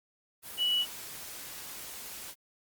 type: tone in noise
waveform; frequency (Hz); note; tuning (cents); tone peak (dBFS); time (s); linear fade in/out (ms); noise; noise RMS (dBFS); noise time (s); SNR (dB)
sine; 2944; F#7; -9; -25; 0.57-0.86; 50; white; -43; 0.42-2.35; +15
effects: Opus 32 kbps